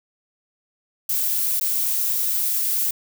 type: noise with dropouts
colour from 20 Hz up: violet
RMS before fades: -22 dBFS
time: 1.09-2.91 s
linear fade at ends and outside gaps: 5 ms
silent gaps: 1.598-1.61 s
effects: none